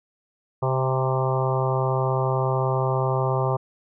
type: harmonic tone with a mistuned harmonic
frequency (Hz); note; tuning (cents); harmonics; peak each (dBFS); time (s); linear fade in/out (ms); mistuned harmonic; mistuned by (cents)
130.81; C3; 0; 1 / 3 / 4 / 5 / 6 / 7 / 8 / 9; -23 / -28 / -29 / -30 / -31 / -31 / -32 / -33; 0.62-3.57; 10; 6; +31
effects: none